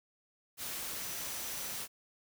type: tone in noise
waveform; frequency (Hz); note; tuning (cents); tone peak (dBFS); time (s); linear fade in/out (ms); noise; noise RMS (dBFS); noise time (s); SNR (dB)
sine; 5920; F#8; 0; -49; 0.98-1.79; 50; white; -40; 0.57-1.88; -12
effects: none